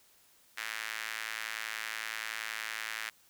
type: tone with high-pass filter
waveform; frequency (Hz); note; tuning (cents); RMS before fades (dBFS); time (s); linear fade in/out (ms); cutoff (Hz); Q
sawtooth; 110.6; A2; +9; -39; 0.57-3.1; 10; 1800; 2.2
effects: white hiss -64 dBFS RMS until 3.29 s